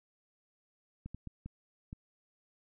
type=clicks; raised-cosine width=5 ms; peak=-30 dBFS; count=5; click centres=1.06 / 1.146 / 1.273 / 1.46 / 1.929 s; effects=none